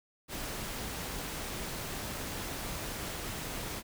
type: noise with amplitude modulation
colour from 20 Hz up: pink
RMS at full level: -37 dBFS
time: 0.28-3.83 s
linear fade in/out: 50 ms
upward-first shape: sine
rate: 248 Hz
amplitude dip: 35%
effects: none